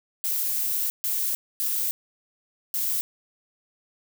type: noise bursts at uneven times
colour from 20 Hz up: violet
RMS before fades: -26 dBFS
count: 4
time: 0.24-0.9 / 1.04-1.35 / 1.6-1.91 / 2.74-3.01 s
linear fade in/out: 0 ms
effects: none